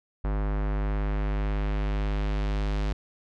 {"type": "tone with low-pass filter sweep", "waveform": "square", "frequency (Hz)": 50.9, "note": "G#1", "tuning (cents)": -34, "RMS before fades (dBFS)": -27, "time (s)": [0.24, 2.93], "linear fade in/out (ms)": 5, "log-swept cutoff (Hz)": [1400, 4600], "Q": 1, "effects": []}